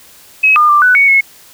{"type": "tone with pitch steps", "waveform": "sine", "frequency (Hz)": [2557, 1211, 1182, 1491, 2229, 2183], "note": ["D#7", "D#6", "D6", "F#6", "C#7", "C#7"], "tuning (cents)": [47, -47, 11, 13, 9, -27], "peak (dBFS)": -5, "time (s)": [0.43, 1.21], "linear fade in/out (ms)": 10, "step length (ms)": 130, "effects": ["white hiss -41 dBFS RMS until 1.53 s"]}